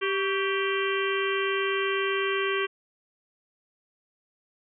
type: harmonic tone with a mistuned harmonic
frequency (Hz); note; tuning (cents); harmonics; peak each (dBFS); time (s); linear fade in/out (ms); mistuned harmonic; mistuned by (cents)
392; G4; 0; 1 / 3 / 4 / 5 / 6 / 7 / 8; -27 / -32 / -33 / -34 / -35 / -35 / -36; 0.01-2.67; 20; 3; -63
effects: none